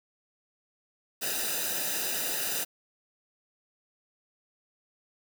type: noise with comb filter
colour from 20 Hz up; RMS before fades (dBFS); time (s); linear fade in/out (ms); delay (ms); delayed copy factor
white; -31; 1.21-2.65; 20; 0.91; -0.85
effects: none